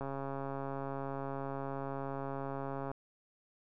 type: click train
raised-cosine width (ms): 1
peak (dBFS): -26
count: 399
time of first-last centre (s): 0.01-2.915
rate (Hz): 137
effects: none